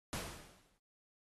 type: noise with exponential decay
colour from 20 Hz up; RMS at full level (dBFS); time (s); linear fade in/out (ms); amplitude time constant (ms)
pink; -39; 0.13-0.78; 0; 140
effects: AAC 32 kbps